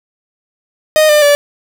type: tone with pitch steps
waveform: 45% pulse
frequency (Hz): 619 / 598.6 / 578.9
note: D#5 / D5 / D5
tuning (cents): -9 / +33 / -25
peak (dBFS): -6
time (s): 0.96-1.35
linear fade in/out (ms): 0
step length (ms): 130
effects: none